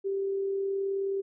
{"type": "tone with amplitude modulation", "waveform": "sine", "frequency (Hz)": 392, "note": "G4", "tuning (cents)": 0, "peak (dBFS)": -26, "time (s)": [0.04, 1.22], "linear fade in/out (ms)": 20, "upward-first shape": "sine", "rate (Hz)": 39.1, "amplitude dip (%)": 25, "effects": []}